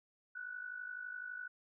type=tone with amplitude modulation; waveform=sine; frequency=1480 Hz; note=F#6; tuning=in tune; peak=-39 dBFS; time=0.35-1.48 s; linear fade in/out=10 ms; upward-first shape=sine; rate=51.9 Hz; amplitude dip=70%; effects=none